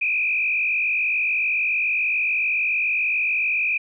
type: tone with frequency modulation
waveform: sine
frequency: 2471 Hz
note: D#7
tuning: 13 cents flat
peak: -19 dBFS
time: 0.01-3.78 s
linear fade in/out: 10 ms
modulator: 53 Hz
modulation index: 1.9
effects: none